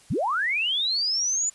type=linear sweep; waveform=sine; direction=up; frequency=71.8 to 7080 Hz; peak=-22 dBFS; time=0.1-1.5 s; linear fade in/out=10 ms; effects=white hiss -54 dBFS RMS until 1.54 s + resampled to 24000 Hz